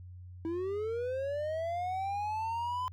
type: linear sweep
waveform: triangle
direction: up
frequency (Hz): 321.7 to 1018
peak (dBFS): -30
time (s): 0.45-2.88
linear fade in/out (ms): 0
effects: added 90 Hz sine -45 dBFS peak until 2.92 s